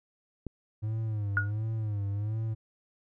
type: click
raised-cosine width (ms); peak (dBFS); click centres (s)
3; -23; 0.467
type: tone with vibrato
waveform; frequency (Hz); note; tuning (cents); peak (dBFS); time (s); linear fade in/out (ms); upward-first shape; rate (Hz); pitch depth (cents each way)
triangle; 105.6; G#2; +29; -27; 0.82-2.55; 20; sine; 1.4; 100
type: tone with exponential decay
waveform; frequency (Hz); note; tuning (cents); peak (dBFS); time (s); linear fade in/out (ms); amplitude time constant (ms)
sine; 1441; F#6; -46; -20; 1.37-1.51; 1; 30
effects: none